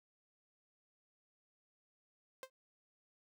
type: tone with exponential decay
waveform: sawtooth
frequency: 523.3 Hz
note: C5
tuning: in tune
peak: -38 dBFS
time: 2.43-2.5 s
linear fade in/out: 1 ms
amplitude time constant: 15 ms
effects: none